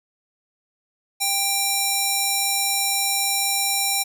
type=tone with band-pass filter; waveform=square; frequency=791 Hz; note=G5; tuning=15 cents sharp; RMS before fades=-22 dBFS; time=1.2-4.04 s; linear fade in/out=20 ms; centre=10000 Hz; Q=0.81; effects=none